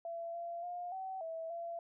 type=tone with pitch steps; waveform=sine; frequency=674 / 684 / 708 / 761 / 653 / 679 Hz; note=E5 / F5 / F5 / F#5 / E5 / F5; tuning=+38 / -36 / +23 / +48 / -17 / -49 cents; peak=-39 dBFS; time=0.05-1.79 s; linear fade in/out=2 ms; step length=290 ms; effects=none